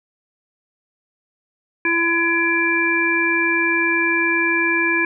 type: harmonic tone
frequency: 336.2 Hz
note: E4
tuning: 34 cents sharp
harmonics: 1 / 3 / 5 / 7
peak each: -22 / -26 / -20 / -19 dBFS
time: 1.85-5.05 s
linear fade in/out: 2 ms
effects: none